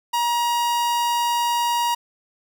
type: tone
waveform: 45% pulse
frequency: 950 Hz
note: A#5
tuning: 33 cents sharp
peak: -19 dBFS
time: 0.13-1.95 s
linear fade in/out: 10 ms
effects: none